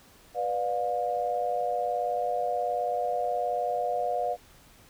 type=chord; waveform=sine; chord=B diminished; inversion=none; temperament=just; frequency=493.9 / 592.7 / 711.2 Hz; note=B4 / D5 / F5; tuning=0 / +16 / +31 cents; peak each=-32 / -32 / -28 dBFS; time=0.34-4.37 s; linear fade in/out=50 ms; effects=pink hiss -56 dBFS RMS until 4.89 s